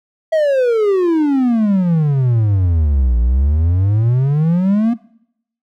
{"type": "exponential two-way sweep", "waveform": "triangle", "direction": "down then up", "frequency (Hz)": [653, 57, 239.7], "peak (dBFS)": -9, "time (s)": [0.32, 4.94], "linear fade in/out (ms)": 10, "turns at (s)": 3.19, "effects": ["noise-tail reverb RT60 0.7 s tail -19 dB re dry"]}